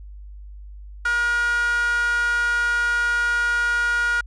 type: tone with high-pass filter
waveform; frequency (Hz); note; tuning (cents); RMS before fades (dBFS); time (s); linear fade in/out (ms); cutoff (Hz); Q
sawtooth; 477.2; A#4; +41; -21; 1.05-4.21; 5; 1400; 9.1
effects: added 50 Hz sine -36 dBFS peak until 4.26 s + resampled to 22050 Hz